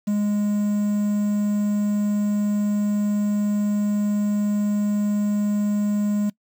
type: tone with quantisation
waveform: triangle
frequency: 207 Hz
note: G#3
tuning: 5 cents flat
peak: -17 dBFS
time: 0.07-6.3 s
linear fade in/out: 10 ms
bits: 7
effects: noise-tail reverb RT60 0.1 s tail -22 dB re dry